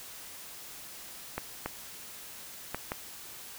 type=clicks; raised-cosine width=0.5 ms; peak=-17 dBFS; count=4; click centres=1.38 / 1.66 / 2.746 / 2.919 s; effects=white hiss -46 dBFS RMS until 3.58 s